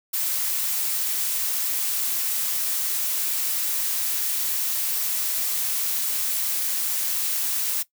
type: noise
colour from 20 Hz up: blue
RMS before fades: -25 dBFS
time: 0.13-7.83 s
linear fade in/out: 10 ms
effects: noise-tail reverb RT60 0.1 s tail -17 dB re dry